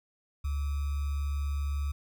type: tone with sample-and-hold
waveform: sine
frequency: 71.3 Hz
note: C#2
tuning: 49 cents sharp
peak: -28 dBFS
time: 0.44-1.92 s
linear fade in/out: 10 ms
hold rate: 1225 Hz
effects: none